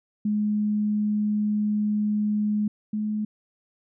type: tone pair in turn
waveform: sine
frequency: 210 / 212.6 Hz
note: G#3 / G#3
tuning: +19 / +41 cents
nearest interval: unison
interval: 22 cents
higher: second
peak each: -21 / -24 dBFS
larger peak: first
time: 0.25-2.68 / 2.93-3.25 s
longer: first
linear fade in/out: 5 ms
effects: none